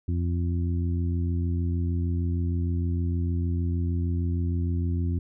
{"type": "harmonic tone", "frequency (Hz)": 86.5, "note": "F2", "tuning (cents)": -16, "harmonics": [1, 2, 3, 4], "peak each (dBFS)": [-24, -33, -34, -40], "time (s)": [0.08, 5.19], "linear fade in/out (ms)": 5, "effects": []}